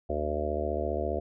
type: harmonic tone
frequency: 74.9 Hz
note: D2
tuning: 35 cents sharp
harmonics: 1 / 3 / 4 / 5 / 6 / 7 / 8 / 9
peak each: -34 / -40 / -40 / -35 / -38 / -36 / -36 / -34 dBFS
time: 0.09-1.2 s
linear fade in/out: 10 ms
effects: none